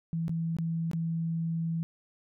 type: tone with dropouts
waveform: sine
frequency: 164.81 Hz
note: E3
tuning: in tune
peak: -28 dBFS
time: 0.13-1.83 s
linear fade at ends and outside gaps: 0 ms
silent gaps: 0.281-0.294 / 0.567-0.586 / 0.914-0.933 s
effects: none